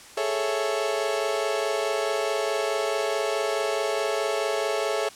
35% pulse chord, A major seventh, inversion third, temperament equal, 415.3 / 440 / 554.4 / 659.3 Hz, G#4 / A4 / C#5 / E5, 0 / 0 / 0 / 0 cents, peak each -28 dBFS, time 0.17-5.09 s, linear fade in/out 5 ms, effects white hiss -46 dBFS RMS until 5.15 s + low-pass 9000 Hz 12 dB/octave

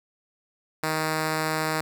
5% pulse tone, 157.1 Hz, D#3, 17 cents sharp, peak -13 dBFS, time 0.83-1.81 s, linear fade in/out 5 ms, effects none

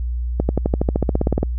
accelerating click train, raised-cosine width 2 ms, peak -4 dBFS, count 16, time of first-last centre 0.4-1.43 s, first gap 90 ms, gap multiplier 0.96, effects added 60 Hz sine -20 dBFS peak until 1.58 s

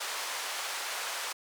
pink band-pass noise, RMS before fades -36 dBFS, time 0-1.33 s, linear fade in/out 10 ms, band 790 to 10000 Hz, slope 12 dB/octave, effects high-pass 400 Hz 12 dB/octave

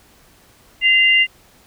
sine tone pair together, 2055 / 2794 Hz, C7 / F7, -32 / 0 cents, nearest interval perfect fourth, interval 532 cents, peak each -13 dBFS, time 0.81-1.27 s, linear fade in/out 50 ms, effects pink hiss -51 dBFS RMS until 1.66 s

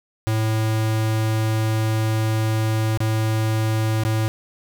square tone with dropouts, 110 Hz, A2, in tune, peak -19 dBFS, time 0.27-4.28 s, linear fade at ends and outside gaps 0 ms, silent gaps 2.974-3.004 / 4.036-4.05 s, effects none

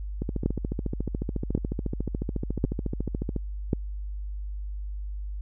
two click trains, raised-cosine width 3 ms, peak -10 / -16 dBFS, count 4 / 45, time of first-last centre 0.46-3.732 / 0.22-3.363 s, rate 0.917 / 14 Hz, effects added 50 Hz sine -31 dBFS peak until 5.41 s

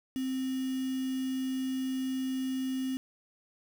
sine tone with quantisation, 261.6 Hz, C4, in tune, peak -30 dBFS, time 0.16-2.97 s, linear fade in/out 0 ms, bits 7, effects none

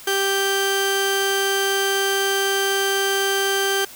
sawtooth tone pair together, 392 / 1568 Hz, G4 / G6, 0 / 0 cents, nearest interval 2 octaves, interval 2400 cents, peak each -17 / -17 dBFS, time 0.07-3.85 s, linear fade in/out 5 ms, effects white hiss -41 dBFS RMS until 3.95 s

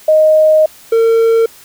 sine / triangle tone pair in turn, 622.3 / 455.1 Hz, D#5 / A#4, 0 / -42 cents, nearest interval perfect fourth, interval 542 cents, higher first, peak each -5 dBFS, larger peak neither, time 0.08-0.66 / 0.92-1.46 s, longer first, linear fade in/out 5 ms, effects white hiss -40 dBFS RMS until 1.64 s

